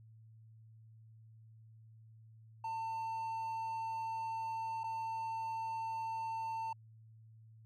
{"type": "tone with dropouts", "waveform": "triangle", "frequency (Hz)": 898, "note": "A5", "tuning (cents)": 35, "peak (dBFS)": -35, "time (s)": [2.64, 6.73], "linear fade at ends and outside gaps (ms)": 5, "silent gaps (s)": [4.835, 4.84], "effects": ["added 111 Hz sine -56 dBFS peak until 7.65 s"]}